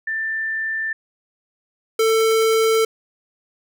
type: tone pair in turn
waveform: sine / square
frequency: 1778 / 445.4 Hz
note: A6 / A4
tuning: +18 / +21 cents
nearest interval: 2 octaves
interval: 2397 cents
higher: first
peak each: -21 / -15 dBFS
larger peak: second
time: 0.07-0.93 / 1.99-2.85 s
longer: neither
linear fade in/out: 5 ms
effects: none